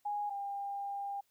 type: tone pair in turn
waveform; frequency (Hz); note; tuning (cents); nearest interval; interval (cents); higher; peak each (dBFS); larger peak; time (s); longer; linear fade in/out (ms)
sine; 825 / 800.6; G#5 / G5; -12 / +36; minor second; 52; first; -33 / -36; first; 0.05-0.3 / 0.3-1.21; second; 10
effects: white hiss -75 dBFS RMS until 1.3 s